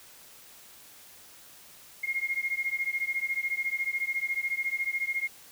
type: beating tone pair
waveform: sine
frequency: 2135 / 2149 Hz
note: C7 / C7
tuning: +34 / +46 cents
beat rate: 14 Hz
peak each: -31 dBFS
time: 2.03-5.28 s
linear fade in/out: 10 ms
effects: white hiss -52 dBFS RMS until 5.51 s